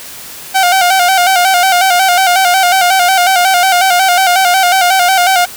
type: tone with vibrato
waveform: sawtooth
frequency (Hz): 738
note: F#5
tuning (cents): -5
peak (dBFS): -3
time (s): 0.54-5.46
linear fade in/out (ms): 20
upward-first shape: square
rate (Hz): 5.5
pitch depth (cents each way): 67
effects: white hiss -29 dBFS RMS until 5.56 s